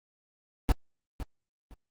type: noise with echo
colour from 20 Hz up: brown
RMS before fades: -21 dBFS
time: 0.69-0.72 s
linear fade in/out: 0 ms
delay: 510 ms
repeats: 2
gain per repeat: -13 dB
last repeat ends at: 1.74 s
effects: Opus 24 kbps